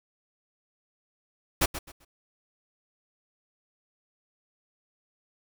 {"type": "noise with echo", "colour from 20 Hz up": "pink", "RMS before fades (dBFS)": -22, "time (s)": [1.61, 1.66], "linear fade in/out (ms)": 10, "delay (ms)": 130, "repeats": 3, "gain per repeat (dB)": -12, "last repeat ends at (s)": 2.05, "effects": []}